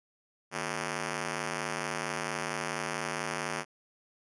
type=ring-modulated tone; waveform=5% pulse; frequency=196 Hz; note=G3; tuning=in tune; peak=-18 dBFS; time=0.51-3.65 s; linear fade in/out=50 ms; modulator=42.2 Hz; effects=resampled to 24000 Hz